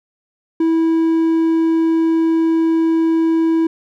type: tone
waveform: triangle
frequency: 326.4 Hz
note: E4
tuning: 17 cents flat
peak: -10 dBFS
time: 0.6-3.67 s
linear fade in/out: 5 ms
effects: none